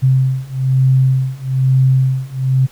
sine beating tone pair, 130.81 / 131.91 Hz, C3 / C3, 0 / +14 cents, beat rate 1.1 Hz, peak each -14 / -13 dBFS, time 0.02-2.67 s, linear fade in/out 20 ms, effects pink hiss -45 dBFS RMS until 2.71 s

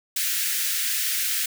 white high-pass noise, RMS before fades -25 dBFS, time 0.16-1.46 s, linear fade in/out 5 ms, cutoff 1500 Hz, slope 48 dB/octave, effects none

